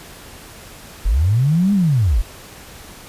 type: linear two-way sweep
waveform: sine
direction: up then down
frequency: 38 to 207.7 to 38 Hz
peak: -12 dBFS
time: 1.05-2.22 s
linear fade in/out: 10 ms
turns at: 1.73 s
effects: pink hiss -39 dBFS RMS until 3.08 s + resampled to 32000 Hz